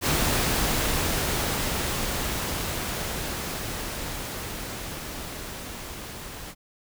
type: noise with level ramp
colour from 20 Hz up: pink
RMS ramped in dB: -23 to -39 dBFS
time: 0.01-6.55 s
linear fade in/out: 50 ms
effects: none